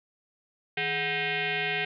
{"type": "tone with frequency modulation", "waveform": "sine", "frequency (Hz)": 160, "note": "D#3", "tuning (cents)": 49, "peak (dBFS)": -26, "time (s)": [0.77, 1.85], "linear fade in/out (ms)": 5, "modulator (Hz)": 577, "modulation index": 5, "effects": []}